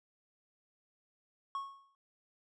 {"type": "tone with exponential decay", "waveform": "triangle", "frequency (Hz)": 1100, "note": "C#6", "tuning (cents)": -14, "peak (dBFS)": -31, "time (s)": [1.55, 1.95], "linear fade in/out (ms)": 1, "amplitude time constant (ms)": 85, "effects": ["resampled to 22050 Hz"]}